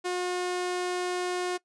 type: tone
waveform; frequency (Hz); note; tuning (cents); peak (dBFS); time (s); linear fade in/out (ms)
sawtooth; 360; F#4; -47; -24; 0.04-1.58; 20
effects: noise-tail reverb RT60 0.1 s tail -21 dB re dry + resampled to 22050 Hz